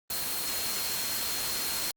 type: tone in noise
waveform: sine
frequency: 4230 Hz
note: C8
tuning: 18 cents sharp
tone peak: -37 dBFS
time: 0.1-1.91 s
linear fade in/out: 2 ms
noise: white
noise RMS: -32 dBFS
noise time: 0.1-1.91 s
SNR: -8 dB
effects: Opus 24 kbps